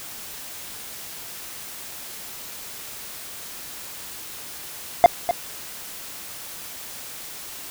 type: tone with echo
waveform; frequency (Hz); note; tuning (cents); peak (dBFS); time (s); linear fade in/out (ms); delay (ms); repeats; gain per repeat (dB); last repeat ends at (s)
triangle; 698.5; F5; 0; -3; 5.04-5.06; 0; 250; 1; -11; 5.31
effects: white hiss -37 dBFS RMS until 7.7 s